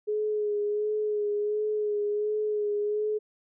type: tone with vibrato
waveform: sine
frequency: 419.9 Hz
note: G#4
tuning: 19 cents sharp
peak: -25 dBFS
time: 0.07-3.19 s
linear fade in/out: 20 ms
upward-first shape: sine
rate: 1.4 Hz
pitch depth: 27 cents each way
effects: none